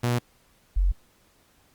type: tone pair in turn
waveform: sawtooth / sine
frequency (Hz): 120.9 / 45.29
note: B2 / F#1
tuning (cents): -36 / -36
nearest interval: octave + perfect fourth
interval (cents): 1700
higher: first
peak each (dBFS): -18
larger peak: neither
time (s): 0.03-0.19 / 0.76-0.92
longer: neither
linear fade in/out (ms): 10
effects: pink hiss -62 dBFS RMS until 1.74 s + Opus 48 kbps